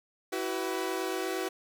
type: chord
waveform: sawtooth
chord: E suspended second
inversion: none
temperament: equal with one note detuned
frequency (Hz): 329.6 / 378.2 / 493.9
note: E4 / F#4 / B4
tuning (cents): 0 / +38 / 0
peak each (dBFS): -32 / -29 / -34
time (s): 0.32-1.49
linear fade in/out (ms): 10
effects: 9-bit